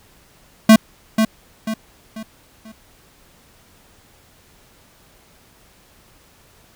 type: tone with echo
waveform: square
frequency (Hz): 220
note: A3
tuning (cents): 0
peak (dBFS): -5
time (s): 0.69-0.76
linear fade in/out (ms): 5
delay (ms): 490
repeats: 4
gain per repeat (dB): -8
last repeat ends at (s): 2.72
effects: pink hiss -52 dBFS RMS until 6.75 s